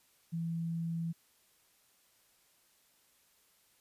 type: tone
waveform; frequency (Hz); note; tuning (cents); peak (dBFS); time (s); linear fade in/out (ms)
sine; 166.2; E3; +15; -33; 0.32-1.13; 20
effects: white hiss -69 dBFS RMS until 3.8 s + resampled to 32000 Hz

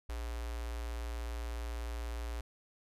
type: tone with notch filter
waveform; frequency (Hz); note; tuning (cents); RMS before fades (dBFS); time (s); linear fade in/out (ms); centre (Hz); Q
square; 58.27; A#1; 0; -39; 0.09-2.41; 5; 170; 0.51
effects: resampled to 32000 Hz

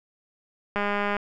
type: click train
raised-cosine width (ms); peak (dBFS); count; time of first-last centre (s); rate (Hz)
0.5; -12; 84; 0.76-1.167; 204
effects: none

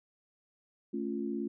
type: chord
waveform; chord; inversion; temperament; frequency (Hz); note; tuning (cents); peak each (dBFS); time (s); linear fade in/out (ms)
sine; A augmented; none; equal; 220 / 277.2 / 349.2; A3 / C#4 / E#4; 0 / 0 / 0; -36 / -37 / -37; 0.93-1.48; 10
effects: none

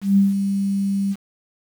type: tone with ADSR envelope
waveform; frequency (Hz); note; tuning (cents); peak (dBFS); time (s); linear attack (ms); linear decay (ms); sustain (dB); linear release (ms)
sine; 197.4; G3; +12; -10; 0.01-1.16; 160; 160; -8; 47
effects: 7-bit

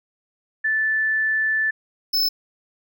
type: tone pair in turn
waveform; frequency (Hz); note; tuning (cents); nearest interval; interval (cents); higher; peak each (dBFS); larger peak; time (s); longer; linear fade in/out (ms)
sine / square; 1754 / 5256; A6 / E8; -6 / -6; octave + perfect fifth; 1900; second; -18; neither; 0.64-1.71 / 2.13-2.29; first; 10
effects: none

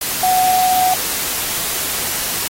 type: tone in noise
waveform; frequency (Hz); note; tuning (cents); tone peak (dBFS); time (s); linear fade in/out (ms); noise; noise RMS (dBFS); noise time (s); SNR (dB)
sine; 740; F#5; 0; -12; 0.23-0.94; 5; white; -21; 0.01-2.48; +6
effects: AAC 48 kbps

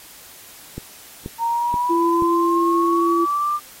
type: click train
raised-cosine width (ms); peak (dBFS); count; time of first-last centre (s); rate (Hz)
3; -16; 4; 0.78-2.222; 2.08
type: linear sweep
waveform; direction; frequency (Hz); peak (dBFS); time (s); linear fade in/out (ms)
sine; up; 919 to 1195; -18; 1.38-3.6; 50
type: tone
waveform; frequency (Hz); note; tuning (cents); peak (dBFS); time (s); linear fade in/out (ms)
sine; 338.9; E4; +48; -17; 1.89-3.26; 20
effects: white hiss -43 dBFS RMS until 3.8 s + AAC 48 kbps

